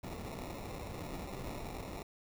pink noise with sample-and-hold, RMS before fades -43 dBFS, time 0.03-2.03 s, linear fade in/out 5 ms, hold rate 1575 Hz, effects none

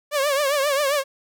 sawtooth tone with vibrato, 567 Hz, C#5, 39 cents sharp, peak -15 dBFS, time 0.11-1.04 s, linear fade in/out 50 ms, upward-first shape triangle, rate 7.5 Hz, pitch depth 120 cents each way, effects none

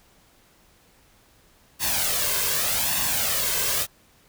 white noise with flanger, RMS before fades -24 dBFS, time 1.79-3.87 s, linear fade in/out 50 ms, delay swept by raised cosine 1.1 to 1.93 ms, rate 0.84 Hz, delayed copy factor +0.6, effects pink hiss -58 dBFS RMS until 4.28 s

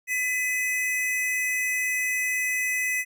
square tone pair together, 2002 / 2542 Hz, B6 / D#7, +23 / +36 cents, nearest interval major third, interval 413 cents, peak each -26 / -30 dBFS, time 0.07-3.05 s, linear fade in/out 50 ms, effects none

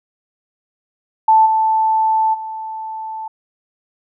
sine tone with level steps, 880 Hz, A5, in tune, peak -7 / -12 / -24 dBFS, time 1.28-3.28 s, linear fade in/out 5 ms, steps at 1.45 / 2.33 s, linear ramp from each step 20 ms, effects none

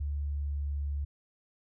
sine tone with pitch glide, 72.2 to 71.58 Hz, D2 to D2, -29 to -44 cents, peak -30 dBFS, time 0-1.05 s, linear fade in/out 10 ms, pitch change -15 cents, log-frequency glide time 0.15-0.67 s, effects none

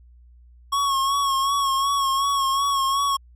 square tone with vibrato, 1100 Hz, C#6, 14 cents flat, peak -20 dBFS, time 0.72-3.17 s, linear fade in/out 10 ms, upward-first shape sine, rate 2.7 Hz, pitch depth 41 cents each way, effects added 60 Hz sine -47 dBFS peak until 3.35 s + low-pass 12000 Hz 12 dB/octave

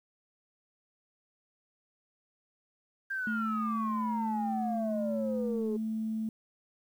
sine exponential sweep, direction down, 1601 to 415.2 Hz, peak -31 dBFS, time 3.1-5.77 s, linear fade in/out 10 ms
sine tone, 220 Hz, A3, in tune, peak -30 dBFS, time 3.27-6.29 s, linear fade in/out 2 ms
effects tanh soft clip ceiling -23 dBFS + 10-bit

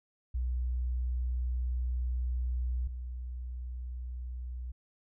sine tone pair in turn, 61.74 / 61.74 Hz, B1 / B1, 0 / 0 cents, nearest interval unison, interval 0 cents, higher neither, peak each -29 / -36 dBFS, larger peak first, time 0.34-2.88 / 2.88-4.72 s, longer first, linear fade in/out 10 ms, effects none

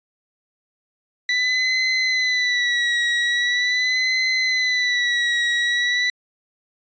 30% pulse tone with vibrato, 1975.5 Hz, B6, in tune, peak -15 dBFS, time 1.29-6.1 s, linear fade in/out 2 ms, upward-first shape sine, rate 0.42 Hz, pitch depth 58 cents each way, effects resampled to 16000 Hz

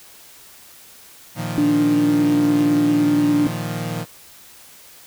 sawtooth chord, Bb suspended fourth, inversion none, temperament equal, 116.54 / 155.56 / 174.61 Hz, Bb2 / Eb3 / F3, 0 / 0 / 0 cents, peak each -24 dBFS, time 1.35-4.06 s, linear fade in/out 50 ms
sine tone with vibrato, 293.7 Hz, D4, in tune, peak -14 dBFS, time 1.58-3.47 s, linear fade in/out 0 ms, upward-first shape sine, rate 10 Hz, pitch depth 19 cents each way
effects white hiss -45 dBFS RMS until 5.06 s

